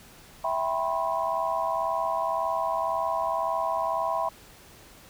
sine chord, C major seventh, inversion first, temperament equal with one note detuned, 659.3 / 784 / 987.8 / 1069.7 Hz, E5 / G5 / B5 / C6, 0 / 0 / 0 / +38 cents, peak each -29 / -32 / -29 / -32 dBFS, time 0.44-4.29 s, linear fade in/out 5 ms, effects pink hiss -51 dBFS RMS until 5.09 s

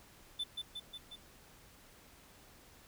triangle tone with echo, 3520 Hz, A7, in tune, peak -33 dBFS, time 0.39-0.44 s, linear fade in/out 10 ms, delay 180 ms, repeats 4, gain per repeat -3 dB, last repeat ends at 1.16 s, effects pink hiss -60 dBFS RMS until 2.87 s

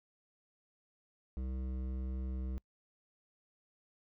triangle tone with hard clipping, 64.4 Hz, C2, 27 cents flat, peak -38 dBFS, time 1.37-2.58 s, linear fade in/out 0 ms, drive 16 dB, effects noise-tail reverb RT60 0.1 s tail -26 dB re dry

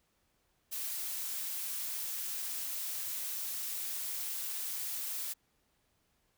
blue noise, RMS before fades -38 dBFS, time 0.71-5.34 s, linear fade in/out 20 ms, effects pink hiss -75 dBFS RMS until 6.37 s

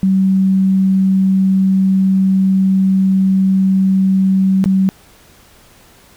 sine tone with dropouts, 190.9 Hz, G3, 46 cents flat, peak -9 dBFS, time 0.03-4.89 s, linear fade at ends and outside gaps 0 ms, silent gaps 4.641-4.658 s, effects pink hiss -46 dBFS RMS until 6.16 s

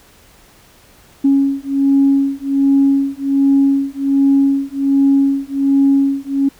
sine beating tone pair, 275.1 / 276.4 Hz, C#4 / C#4, -13 / -5 cents, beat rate 1.3 Hz, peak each -13 dBFS, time 1.24-6.49 s, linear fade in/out 10 ms, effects tanh soft clip ceiling -3 dBFS + pink hiss -47 dBFS RMS until 6.59 s

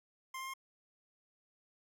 25% pulse tone with pitch steps, 1051 / 1058.9 / 1066.9 Hz, C6 / C6 / C6, +7 / +20 / +33 cents, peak -37 dBFS, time 0.34-0.538 s, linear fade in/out 5 ms, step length 66 ms, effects none

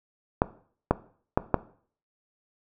clicks, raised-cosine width 1 ms, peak -5 dBFS, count 4, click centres 0.419 / 0.91 / 1.375 / 1.543 s, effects noise-tail reverb RT60 0.5 s tail -17 dB re dry

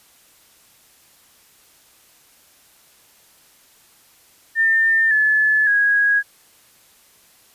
sine tone with pitch steps, 1802 / 1725.6 / 1652.4 Hz, A6 / A6 / G#6, +41 / -34 / -9 cents, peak -13 dBFS, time 4.55-6.23 s, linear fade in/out 50 ms, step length 560 ms, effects white hiss -53 dBFS RMS until 7.54 s + resampled to 32000 Hz

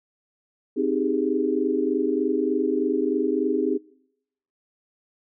sine chord, Ab major seventh, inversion first, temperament equal, 261.6 / 311.1 / 392 / 415.3 Hz, C4 / Eb4 / G4 / Ab4, 0 / 0 / 0 / 0 cents, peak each -26 dBFS, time 0.76-3.78 s, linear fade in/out 20 ms, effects noise-tail reverb RT60 0.8 s tail -24 dB re dry

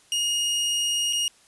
sawtooth tone with dropouts, 2864 Hz, F7, 43 cents sharp, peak -19 dBFS, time 0.12-1.28 s, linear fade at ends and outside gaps 1 ms, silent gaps 1.127-1.131 s, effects white hiss -57 dBFS RMS until 1.47 s + resampled to 24000 Hz

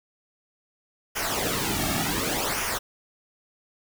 pink noise with flanger, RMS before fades -27 dBFS, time 1.15-2.79 s, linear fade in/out 20 ms, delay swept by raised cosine 0.24 to 2.04 ms, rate 0.68 Hz, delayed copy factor -0.7, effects none

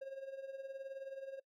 triangle tone with tremolo, 540 Hz, C#5, 45 cents flat, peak -38 dBFS, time 0.01-1.4 s, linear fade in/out 10 ms, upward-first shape triangle, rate 19 Hz, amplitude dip 75%, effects noise-tail reverb RT60 0.1 s tail -23 dB re dry

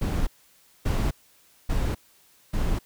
brown noise bursts, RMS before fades -24 dBFS, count 4, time 0.01-2.79 s, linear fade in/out 10 ms, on 260 ms, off 580 ms, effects white hiss -59 dBFS RMS until 2.85 s

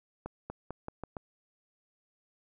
accelerating click train, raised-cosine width 1 ms, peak -24 dBFS, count 6, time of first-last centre 0.26-1.168 s, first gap 240 ms, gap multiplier 0.86, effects none

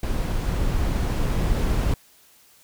brown noise with level ramp, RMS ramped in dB -24 to -21 dBFS, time 0.03-1.94 s, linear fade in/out 2 ms, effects white hiss -55 dBFS RMS until 2.63 s

